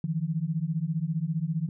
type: beating tone pair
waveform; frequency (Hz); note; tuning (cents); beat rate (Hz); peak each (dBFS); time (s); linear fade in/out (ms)
sine; 153.7 / 168.7; D#3 / E3; -21 / +40; 15; -29; 0.04-1.69; 2
effects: none